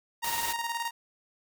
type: tone with tremolo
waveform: sawtooth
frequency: 932.3 Hz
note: A#5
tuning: in tune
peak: -25 dBFS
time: 0.22-0.91 s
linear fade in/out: 20 ms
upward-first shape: square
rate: 19 Hz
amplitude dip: 50%
type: noise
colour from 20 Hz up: white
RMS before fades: -34 dBFS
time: 0.24-0.53 s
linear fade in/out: 5 ms
effects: none